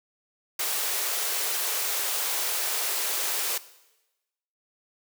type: high-pass noise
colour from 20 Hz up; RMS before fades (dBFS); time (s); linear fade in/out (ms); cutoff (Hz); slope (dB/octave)
white; -28; 0.59-3.58; 5; 360; 48
effects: noise-tail reverb RT60 1.0 s tail -17 dB re dry